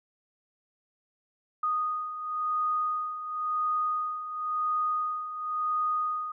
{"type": "beating tone pair", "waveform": "sine", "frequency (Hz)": [1238, 1238.95], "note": ["D#6", "D#6"], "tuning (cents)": [-9, -8], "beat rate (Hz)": 0.95, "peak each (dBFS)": [-34, -28], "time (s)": [1.63, 6.32], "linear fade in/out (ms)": 5, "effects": []}